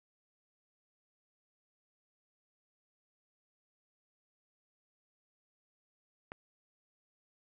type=click; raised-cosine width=0.5 ms; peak=-27 dBFS; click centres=6.319 s; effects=none